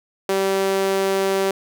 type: tone with high-pass filter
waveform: sawtooth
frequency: 193.6 Hz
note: G3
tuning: 21 cents flat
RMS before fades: -20 dBFS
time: 0.29-1.51 s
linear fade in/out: 2 ms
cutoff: 400 Hz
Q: 2.1
effects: none